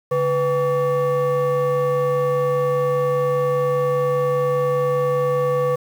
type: tone with frequency modulation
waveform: sine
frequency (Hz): 497.5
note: B4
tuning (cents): +13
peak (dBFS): -15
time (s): 0.11-5.76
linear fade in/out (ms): 10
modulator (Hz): 640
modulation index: 0.75
effects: tanh soft clip ceiling -13 dBFS + 7-bit